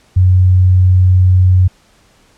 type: tone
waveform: sine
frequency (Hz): 92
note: F#2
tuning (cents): -9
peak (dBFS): -5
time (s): 0.16-1.68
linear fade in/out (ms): 10
effects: pink hiss -50 dBFS RMS until 2.37 s + low-pass 9000 Hz 12 dB/octave